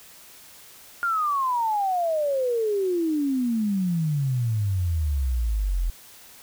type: exponential sweep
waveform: sine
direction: down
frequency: 1420 to 41 Hz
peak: -21 dBFS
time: 1.03-5.9 s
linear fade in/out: 0 ms
effects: white hiss -48 dBFS RMS until 6.42 s